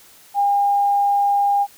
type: tone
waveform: sine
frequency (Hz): 807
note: G#5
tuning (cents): -50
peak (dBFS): -14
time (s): 0.34-1.67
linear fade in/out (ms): 50
effects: white hiss -48 dBFS RMS until 1.77 s